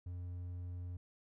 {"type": "tone", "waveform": "triangle", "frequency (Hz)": 88.8, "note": "F2", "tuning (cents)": 29, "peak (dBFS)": -39, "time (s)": [0.06, 0.97], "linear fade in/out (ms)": 5, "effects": []}